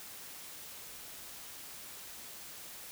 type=silence; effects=white hiss -48 dBFS RMS until 2.91 s